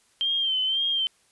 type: tone with vibrato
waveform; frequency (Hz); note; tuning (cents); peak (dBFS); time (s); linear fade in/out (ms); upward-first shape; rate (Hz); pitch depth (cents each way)
sine; 3136; G7; 0; -22; 0.21-1.07; 0; sine; 1.9; 57
effects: white hiss -63 dBFS RMS until 1.31 s + resampled to 24000 Hz